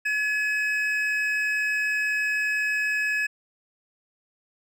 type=tone pair together; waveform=triangle; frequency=1701 / 2549 Hz; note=G#6 / D#7; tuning=+41 / +41 cents; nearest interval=perfect fifth; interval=700 cents; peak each=-23 / -25 dBFS; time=0.05-3.27 s; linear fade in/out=10 ms; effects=none